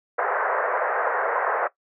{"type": "band-pass noise", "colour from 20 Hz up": "pink", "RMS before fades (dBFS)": -24, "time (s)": [0.18, 1.68], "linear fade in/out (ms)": 10, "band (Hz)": [460, 1800], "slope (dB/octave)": 48, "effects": ["noise-tail reverb RT60 0.1 s tail -17 dB re dry"]}